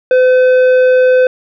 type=tone with tanh clipping; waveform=sine; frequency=509 Hz; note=C5; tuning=48 cents flat; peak=-7 dBFS; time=0.11-1.27 s; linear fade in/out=2 ms; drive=9 dB; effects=none